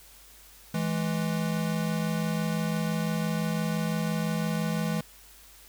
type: tone pair together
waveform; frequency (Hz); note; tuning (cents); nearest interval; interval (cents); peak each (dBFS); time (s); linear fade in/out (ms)
square; 164.81 / 210.7; E3 / G#3; 0 / +25; major third; 425; -29 / -31; 0.74-5.01; 5
effects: added 50 Hz sine -57 dBFS peak until 5.68 s + white hiss -53 dBFS RMS until 5.68 s